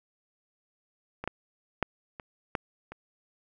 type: clicks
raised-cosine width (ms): 0.5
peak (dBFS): -21 / -15 / -10 / -25 / -13 / -26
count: 6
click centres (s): 1.24 / 1.276 / 1.827 / 2.198 / 2.552 / 2.92
effects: none